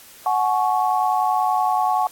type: chord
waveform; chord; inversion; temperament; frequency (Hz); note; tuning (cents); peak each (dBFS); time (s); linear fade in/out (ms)
sine; F# suspended second; none; equal with one note detuned; 740 / 850.5 / 1108.7; F#5 / G#5 / C#6; 0 / +41 / 0; -20 / -21 / -23; 0.26-2.07; 2
effects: white hiss -45 dBFS RMS until 2.11 s + AAC 64 kbps